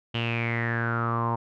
sawtooth tone with low-pass filter sweep, 116.54 Hz, A#2, in tune, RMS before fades -27 dBFS, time 0.14-1.36 s, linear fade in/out 10 ms, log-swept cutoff 3000 to 950 Hz, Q 9.4, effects none

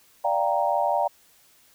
sine chord, G minor seventh, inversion second, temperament equal, 587.3 / 698.5 / 784 / 932.3 Hz, D5 / F5 / G5 / Bb5, 0 / 0 / 0 / 0 cents, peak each -26 dBFS, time 0.24-1.08 s, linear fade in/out 10 ms, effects white hiss -58 dBFS RMS until 1.74 s

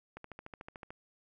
click train, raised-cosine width 0.5 ms, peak -30 dBFS, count 11, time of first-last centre 0.17-0.905 s, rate 13.6 Hz, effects none

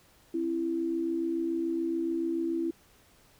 sine tone pair together, 266.5 / 333.5 Hz, C4 / E4, +32 / +20 cents, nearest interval major third, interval 388 cents, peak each -35 / -28 dBFS, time 0.34-2.71 s, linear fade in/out 5 ms, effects pink hiss -61 dBFS RMS until 3.39 s

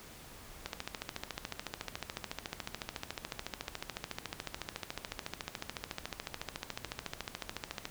click train, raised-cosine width 0.2 ms, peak -19 dBFS, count 101, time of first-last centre 0.66-7.854 s, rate 13.9 Hz, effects pink hiss -52 dBFS RMS until 7.9 s

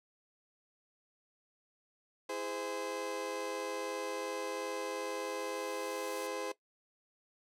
30% pulse chord, E augmented, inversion none, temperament just, 329.6 / 412 / 515 Hz, E4 / G#4 / B#4, 0 / -14 / -28 cents, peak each -42 / -39 / -37 dBFS, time 2.29-6.52 s, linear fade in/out 5 ms
blue noise with exponential growth, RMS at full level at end -45 dBFS, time 3.51-6.27 s, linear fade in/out 5 ms, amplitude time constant 600 ms
effects noise-tail reverb RT60 0.1 s tail -17 dB re dry + low-pass 11000 Hz 12 dB/octave

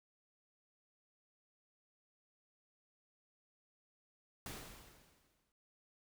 pink noise with exponential decay, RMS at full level -45 dBFS, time 4.46-5.52 s, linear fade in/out 1 ms, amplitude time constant 230 ms, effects none

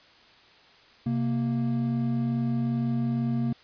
triangle tone pair together, 130.75 / 233.1 Hz, C3 / A#3, -1 / 0 cents, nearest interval minor seventh, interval 1001 cents, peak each -26 / -24 dBFS, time 1.06-3.53 s, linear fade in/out 5 ms, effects white hiss -55 dBFS RMS until 3.63 s + resampled to 11025 Hz

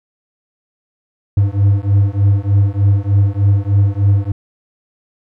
triangle beating tone pair, 98.4 / 101.7 Hz, G2 / G#2, +7 / -36 cents, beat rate 3.3 Hz, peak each -11 dBFS, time 1.37-4.32 s, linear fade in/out 5 ms, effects none

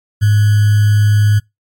sine tone with sample-and-hold, 104.6 Hz, G#2, 13 cents sharp, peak -7 dBFS, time 0.21-1.4 s, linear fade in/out 20 ms, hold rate 1575 Hz, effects noise-tail reverb RT60 0.2 s tail -26 dB re dry + MP3 64 kbps

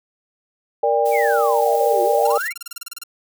sine chord, G minor, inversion first, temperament equal with one note detuned, 466.2 / 587.3 / 802.3 Hz, Bb4 / D5 / G5, 0 / 0 / +40 cents, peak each -19 dBFS, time 0.83-2.38 s, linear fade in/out 5 ms
blue noise, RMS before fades -35 dBFS, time 1.05-2.49 s, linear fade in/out 10 ms
sine exponential two-way sweep, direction down then up, 2398 to 349.2 to 2398 Hz, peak -22 dBFS, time 1.11-2.54 s, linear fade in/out 50 ms, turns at 2.03 s
5% pulse tone bursts, 1383 Hz, F6, 17 cents flat, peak -17 dBFS, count 16, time 2.25-3.036 s, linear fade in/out 5 ms, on 21 ms, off 30 ms
effects none

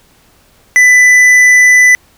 sine tone with tanh clipping, 1993 Hz, B6, 15 cents sharp, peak -4 dBFS, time 0.76-1.95 s, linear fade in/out 0 ms, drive 9 dB, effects pink hiss -48 dBFS RMS until 2.17 s

